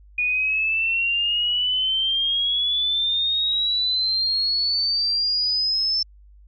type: exponential sweep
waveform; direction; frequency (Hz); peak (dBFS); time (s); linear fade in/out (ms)
sine; up; 2452 to 5320; -19; 0.18-6.03; 5
effects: added 50 Hz sine -46 dBFS peak until 6.47 s